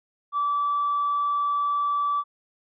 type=tone with hard clipping; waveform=sine; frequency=1157 Hz; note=D6; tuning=26 cents flat; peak=-22 dBFS; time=0.32-2.24 s; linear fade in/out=50 ms; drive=1 dB; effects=resampled to 11025 Hz